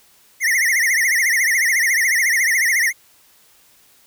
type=tone with vibrato; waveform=square; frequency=1975.5 Hz; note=B6; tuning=in tune; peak=-15 dBFS; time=0.4-2.93 s; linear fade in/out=50 ms; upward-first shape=triangle; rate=14 Hz; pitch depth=190 cents each way; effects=white hiss -53 dBFS RMS until 4.06 s